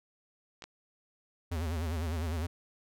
clicks, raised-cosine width 0.2 ms, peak -27 dBFS, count 2, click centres 0.622 / 0.64 s
square tone with vibrato, 81.4 Hz, E2, 21 cents flat, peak -32 dBFS, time 1.51-2.47 s, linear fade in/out 10 ms, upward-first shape sine, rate 9.9 Hz, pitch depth 130 cents each way
effects none

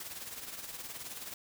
white noise with tremolo, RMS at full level -41 dBFS, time 0-1.34 s, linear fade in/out 2 ms, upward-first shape triangle, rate 19 Hz, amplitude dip 65%, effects none

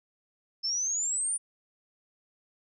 sine exponential sweep, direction up, 5240 to 9397 Hz, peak -27 dBFS, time 0.63-1.38 s, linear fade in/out 20 ms, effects none

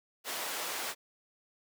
pink high-pass noise, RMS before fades -37 dBFS, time 0.24-0.95 s, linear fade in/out 50 ms, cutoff 590 Hz, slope 12 dB/octave, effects none

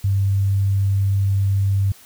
sine tone, 98.3 Hz, G2, 5 cents sharp, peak -15 dBFS, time 0.04-1.92 s, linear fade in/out 5 ms, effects white hiss -47 dBFS RMS until 2.05 s

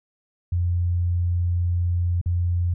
sine tone with dropouts, 87.6 Hz, F2, 6 cents sharp, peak -19 dBFS, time 0.52-2.74 s, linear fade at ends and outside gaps 5 ms, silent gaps 2.214-2.259 s, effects none

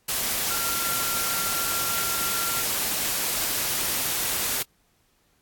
sine tone in noise, 1375 Hz, F6, 27 cents flat, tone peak -32 dBFS, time 0.5-2.62 s, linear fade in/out 10 ms, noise white, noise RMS -26 dBFS, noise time 0.08-4.63 s, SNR -9 dB, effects pink hiss -66 dBFS RMS until 5.41 s + AAC 64 kbps

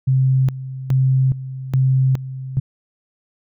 sine tone with tremolo, 131.6 Hz, C3, 10 cents sharp, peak -12 dBFS, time 0.07-2.6 s, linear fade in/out 10 ms, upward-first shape square, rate 1.2 Hz, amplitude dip 80%, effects none

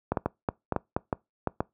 clicks, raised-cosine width 1 ms, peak -11 dBFS, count 10, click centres 0.12 / 0.172 / 0.26 / 0.488 / 0.723 / 0.763 / 0.965 / 1.128 / 1.473 / 1.605 s, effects noise-tail reverb RT60 0.2 s tail -24 dB re dry + high-pass 60 Hz 12 dB/octave

